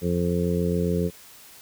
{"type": "harmonic tone", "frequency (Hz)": 87.31, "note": "F2", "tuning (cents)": 0, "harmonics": [1, 2, 3, 4, 5, 6], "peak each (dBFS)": [-29, -24, -33, -32, -27, -33], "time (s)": [0.01, 1.11], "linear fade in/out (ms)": 50, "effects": ["white hiss -48 dBFS RMS until 1.61 s"]}